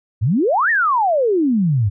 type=exponential two-way sweep; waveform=sine; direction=up then down; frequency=94 to 1899 to 94 Hz; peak=-13 dBFS; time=0.21-1.9 s; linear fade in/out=20 ms; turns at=0.7 s; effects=none